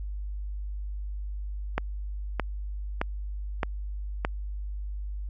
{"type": "click train", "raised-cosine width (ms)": 0.5, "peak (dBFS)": -10, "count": 5, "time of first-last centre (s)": [1.78, 4.249], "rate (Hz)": 1.62, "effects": ["added 50 Hz sine -31 dBFS peak until 5.29 s", "MP3 64 kbps"]}